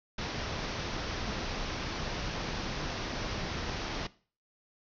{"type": "low-pass noise", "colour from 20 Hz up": "pink", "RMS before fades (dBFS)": -36, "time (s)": [0.18, 4.07], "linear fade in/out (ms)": 5, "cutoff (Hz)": 6000, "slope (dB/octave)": 96, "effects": ["noise-tail reverb RT60 0.4 s tail -19 dB re dry"]}